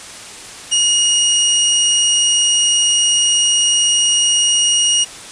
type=tone; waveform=20% pulse; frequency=2874 Hz; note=F7; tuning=49 cents sharp; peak=-6 dBFS; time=0.71-5.05 s; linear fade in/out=20 ms; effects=white hiss -33 dBFS RMS until 5.31 s + resampled to 22050 Hz